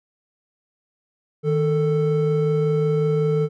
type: tone pair together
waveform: triangle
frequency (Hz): 155.78 / 441.9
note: D#3 / A4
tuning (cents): +2 / +7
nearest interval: octave + tritone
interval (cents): 1805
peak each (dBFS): -18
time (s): 1.43-3.49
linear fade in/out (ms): 50
effects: none

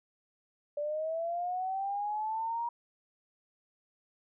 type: linear sweep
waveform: sine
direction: up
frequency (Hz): 580 to 950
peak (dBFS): -31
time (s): 0.77-2.69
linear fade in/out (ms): 5
effects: none

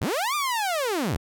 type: linear two-way sweep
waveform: sawtooth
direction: up then down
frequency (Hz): 50.8 to 1220 to 50.8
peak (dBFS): -20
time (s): 0.01-1.17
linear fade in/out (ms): 10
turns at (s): 0.35
effects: none

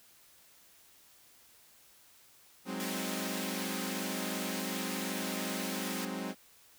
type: chord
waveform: sawtooth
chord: Ab dominant seventh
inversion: third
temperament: equal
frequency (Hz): 185 / 207.7 / 261.6 / 311.1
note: Gb3 / Ab3 / C4 / Eb4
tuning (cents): 0 / 0 / 0 / 0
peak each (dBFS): -37 / -37 / -36 / -41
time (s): 2.65-6.35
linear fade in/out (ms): 50
type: high-pass noise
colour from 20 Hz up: pink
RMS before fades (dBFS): -41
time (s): 2.8-6.05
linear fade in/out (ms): 0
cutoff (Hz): 1500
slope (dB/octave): 24
effects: white hiss -61 dBFS RMS until 6.78 s

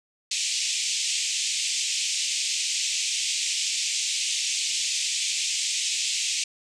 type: band-pass noise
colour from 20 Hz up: white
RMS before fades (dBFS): -27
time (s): 0.31-6.44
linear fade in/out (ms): 5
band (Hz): 2300 to 8000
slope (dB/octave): 48
effects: none

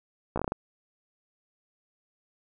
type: slowing click train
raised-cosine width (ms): 1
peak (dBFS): -15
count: 7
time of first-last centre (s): 0.36-0.521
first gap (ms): 15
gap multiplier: 1.23
effects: none

